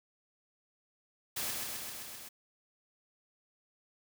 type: noise with echo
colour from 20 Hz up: white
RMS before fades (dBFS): -36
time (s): 1.36-1.51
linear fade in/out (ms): 10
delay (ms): 130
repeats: 6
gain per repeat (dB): -2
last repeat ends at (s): 2.29
effects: none